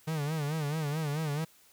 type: tone with vibrato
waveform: 45% pulse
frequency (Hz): 151.6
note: D#3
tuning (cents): -45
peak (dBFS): -30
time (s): 0.07-1.45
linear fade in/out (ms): 10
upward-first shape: sine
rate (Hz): 4.6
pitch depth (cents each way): 110
effects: white hiss -61 dBFS RMS until 1.72 s